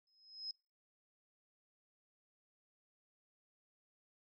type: tone with exponential growth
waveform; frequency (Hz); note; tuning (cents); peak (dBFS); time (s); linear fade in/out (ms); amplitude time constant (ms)
sine; 5120; D#8; +49; -38; 0.07-0.51; 2; 95
effects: noise-tail reverb RT60 0.3 s tail -25 dB re dry